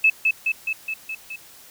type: tone with echo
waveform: sine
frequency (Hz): 2608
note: E7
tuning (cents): -19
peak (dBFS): -12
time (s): 0.04-0.1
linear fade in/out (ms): 5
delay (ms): 210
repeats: 6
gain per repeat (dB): -3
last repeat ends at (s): 1.36
effects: white hiss -47 dBFS RMS until 1.7 s